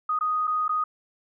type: tone with dropouts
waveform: sine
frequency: 1244.5 Hz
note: D#6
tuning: in tune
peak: -22 dBFS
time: 0.09-0.84 s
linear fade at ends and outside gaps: 5 ms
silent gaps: 0.19-0.209 / 0.472-0.476 / 0.681-0.692 s
effects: none